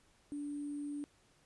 sine tone with sample-and-hold, 290 Hz, D4, 22 cents flat, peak -38 dBFS, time 0.32-1.04 s, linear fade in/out 0 ms, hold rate 8820 Hz, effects pink hiss -69 dBFS RMS until 1.45 s + resampled to 24000 Hz

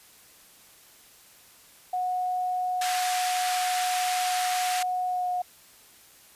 sine tone with pitch glide, 731 to 723 Hz, F#5 to F#5, -21 to -40 cents, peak -25 dBFS, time 1.93-5.42 s, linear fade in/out 5 ms, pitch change -19 cents, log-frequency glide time 5.06-5.29 s
pink band-pass noise, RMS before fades -32 dBFS, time 2.81-4.83 s, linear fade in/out 5 ms, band 1300 to 12000 Hz, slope 24 dB/octave
effects white hiss -54 dBFS RMS until 6.35 s + resampled to 32000 Hz

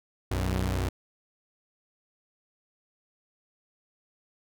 sawtooth tone pair together, 61.7 / 93.52 Hz, B1 / F#2, -1 / +19 cents, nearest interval perfect fifth, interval 720 cents, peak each -25 dBFS, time 0.31-0.89 s, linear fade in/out 5 ms, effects none

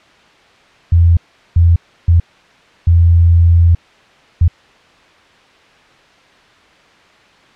sine tone bursts at uneven times, 84.9 Hz, F2, 48 cents flat, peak -5 dBFS, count 5, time 0.92-1.17 / 1.56-1.76 / 2.08-2.2 / 2.87-3.75 / 4.41-4.48 s, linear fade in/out 5 ms, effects white hiss -46 dBFS RMS until 7.55 s + low-pass 3000 Hz 12 dB/octave

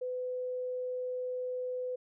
sine tone, 503 Hz, B4, 32 cents sharp, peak -33 dBFS, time 0.01-1.96 s, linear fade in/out 10 ms, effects none

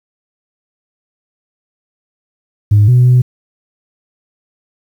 sine tone with pitch steps, 103.8 / 124.4 / 125.3 Hz, G#2 / B2 / B2, 0 / +13 / +25 cents, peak -3 dBFS, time 2.71-3.22 s, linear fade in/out 10 ms, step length 170 ms, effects tanh soft clip ceiling -2 dBFS + 7-bit

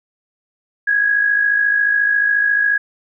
sine tone with amplitude modulation, 1658 Hz, G#6, 3 cents flat, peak -10 dBFS, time 0.87-2.78 s, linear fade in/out 10 ms, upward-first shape sine, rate 54.2 Hz, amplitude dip 55%, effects none

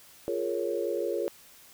sine chord, Bb minor seventh, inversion second, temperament equal, 349.2 / 415.3 / 466.2 / 554.4 Hz, F4 / Ab4 / Bb4 / Db5, 0 / 0 / 0 / 0 cents, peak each -33 dBFS, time 0.28-1.28 s, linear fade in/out 0 ms, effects white hiss -54 dBFS RMS until 1.73 s

